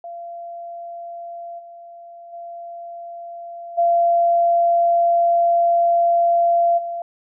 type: tone with level steps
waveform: sine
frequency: 686 Hz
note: F5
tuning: 31 cents flat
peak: -30 / -37 / -31 / -13 / -24 dBFS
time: 0.04-7.02 s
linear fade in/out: 2 ms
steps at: 1.58 / 2.32 / 3.77 / 6.77 s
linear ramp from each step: 20 ms
effects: none